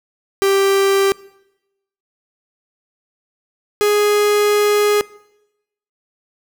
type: tone pair in turn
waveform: 45% pulse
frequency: 392 / 415.3 Hz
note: G4 / G#4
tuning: 0 / 0 cents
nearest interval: minor second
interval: 100 cents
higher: second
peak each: -12 dBFS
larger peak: neither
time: 0.42-1.12 / 3.81-5.01 s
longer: second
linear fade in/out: 0 ms
effects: noise-tail reverb RT60 0.9 s tail -22 dB re dry